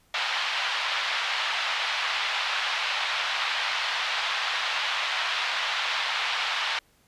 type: band-pass noise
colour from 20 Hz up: white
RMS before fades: -28 dBFS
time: 0.14-6.79 s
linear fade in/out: 2 ms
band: 760 to 3700 Hz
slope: 24 dB/octave
effects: pink hiss -63 dBFS RMS until 7.07 s + resampled to 32000 Hz